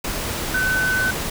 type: tone in noise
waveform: sine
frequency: 1513 Hz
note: F#6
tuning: 38 cents sharp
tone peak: -18 dBFS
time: 0.54-1.11 s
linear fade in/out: 5 ms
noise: pink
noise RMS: -26 dBFS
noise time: 0.04-1.3 s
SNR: +5 dB
effects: none